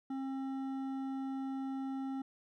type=tone with hard clipping; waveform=sine; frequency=268 Hz; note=C4; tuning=42 cents sharp; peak=-38 dBFS; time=0.1-2.22 s; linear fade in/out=5 ms; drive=9 dB; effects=none